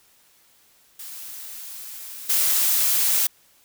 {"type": "noise with level steps", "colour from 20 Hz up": "blue", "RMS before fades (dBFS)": [-37, -20], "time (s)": [0.99, 3.27], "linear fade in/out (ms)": 5, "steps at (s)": 2.29, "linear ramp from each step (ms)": 10, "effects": ["white hiss -58 dBFS RMS until 3.64 s"]}